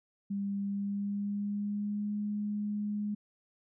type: tone with pitch glide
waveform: sine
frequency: 199.6 to 207.8 Hz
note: G3 to G#3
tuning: +32 to +1 cents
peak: -31 dBFS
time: 0.3-3.15 s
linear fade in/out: 10 ms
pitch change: +69 cents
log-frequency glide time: 0.65-2.14 s
effects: none